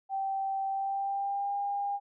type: tone with pitch glide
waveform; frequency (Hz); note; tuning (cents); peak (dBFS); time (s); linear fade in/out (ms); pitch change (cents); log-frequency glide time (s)
sine; 778 to 805.4; G5 to G5; -13 to +47; -29; 0.09-2; 50; +60; 0.68-1.56
effects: none